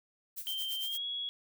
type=noise with tremolo; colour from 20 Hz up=violet; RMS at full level=-39 dBFS; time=0.36-0.98 s; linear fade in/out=20 ms; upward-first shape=sine; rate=8.8 Hz; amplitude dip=75%
type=tone with pitch glide; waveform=sine; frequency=3136 to 3342 Hz; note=G7 to G#7; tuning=0 to +10 cents; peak=-34 dBFS; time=0.47-1.29 s; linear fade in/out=0 ms; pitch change=+110 cents; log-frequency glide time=0.82-1.04 s
effects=none